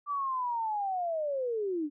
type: linear sweep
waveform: sine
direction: down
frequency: 1174.7 to 281.1 Hz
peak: -29 dBFS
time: 0.06-1.9 s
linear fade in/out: 50 ms
effects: none